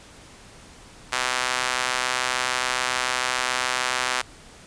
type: tone with high-pass filter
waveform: sawtooth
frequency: 126.9 Hz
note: B2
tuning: 47 cents sharp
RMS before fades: -25 dBFS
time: 1.12-4.22 s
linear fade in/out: 10 ms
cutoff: 1200 Hz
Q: 0.9
effects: pink hiss -47 dBFS RMS until 4.66 s + resampled to 22050 Hz